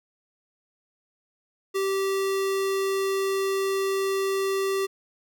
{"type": "tone", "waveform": "square", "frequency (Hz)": 388.7, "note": "G4", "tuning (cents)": -15, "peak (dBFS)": -24, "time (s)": [1.74, 4.87], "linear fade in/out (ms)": 20, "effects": []}